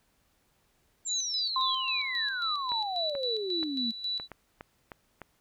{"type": "exponential sweep", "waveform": "sine", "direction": "down", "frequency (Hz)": [7490, 220], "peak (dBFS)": -31, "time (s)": [1.05, 3.92], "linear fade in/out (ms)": 20}
{"type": "tone with tremolo", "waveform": "sine", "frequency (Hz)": 3951, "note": "B7", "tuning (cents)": 0, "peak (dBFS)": -29, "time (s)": [1.07, 4.28], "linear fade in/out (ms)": 50, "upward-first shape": "square", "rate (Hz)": 3.7, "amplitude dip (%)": 65}
{"type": "tone with exponential decay", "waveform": "sine", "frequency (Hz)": 1046, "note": "C6", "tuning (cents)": -1, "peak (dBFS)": -25, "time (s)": [1.56, 2.81], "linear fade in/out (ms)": 2, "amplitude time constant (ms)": 270}
{"type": "clicks", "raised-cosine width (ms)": 0.5, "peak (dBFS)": -26, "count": 8, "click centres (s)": [2.719, 3.152, 3.63, 4.199, 4.317, 4.609, 4.918, 5.217]}
{"effects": ["pink hiss -70 dBFS RMS until 5.4 s"]}